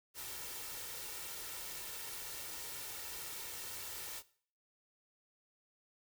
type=noise with comb filter; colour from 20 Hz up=white; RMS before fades=-45 dBFS; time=0.14-4.23 s; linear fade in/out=50 ms; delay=2.2 ms; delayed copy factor=+0.5; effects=noise-tail reverb RT60 0.5 s tail -18 dB re dry